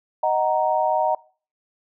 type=chord; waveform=sine; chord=D# minor; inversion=none; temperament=just; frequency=622.3 / 746.7 / 933.4 Hz; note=D#5 / F#5 / A#5; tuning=0 / +16 / +2 cents; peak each=-22 dBFS; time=0.23-1.15 s; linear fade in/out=5 ms; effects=noise-tail reverb RT60 0.4 s tail -22 dB re dry